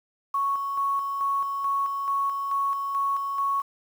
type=tone with tremolo; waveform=sine; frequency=1108.7 Hz; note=C#6; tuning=in tune; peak=-22 dBFS; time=0.34-3.62 s; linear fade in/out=5 ms; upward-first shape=square; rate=2.3 Hz; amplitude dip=40%; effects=8-bit